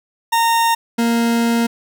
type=tone pair in turn; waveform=40% pulse; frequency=921 / 232.8 Hz; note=A#5 / A#3; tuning=-21 / -2 cents; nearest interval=2 octaves; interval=2381 cents; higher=first; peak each=-12 / -13 dBFS; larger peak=first; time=0.32-0.75 / 0.98-1.67 s; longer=second; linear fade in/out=10 ms; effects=none